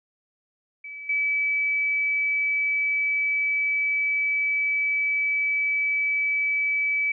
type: tone with level steps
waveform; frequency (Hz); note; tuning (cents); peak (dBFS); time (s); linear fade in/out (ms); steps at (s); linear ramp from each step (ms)
sine; 2296; D7; -40; -35 / -21; 0.84-7.12; 5; 1.09; 5
effects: none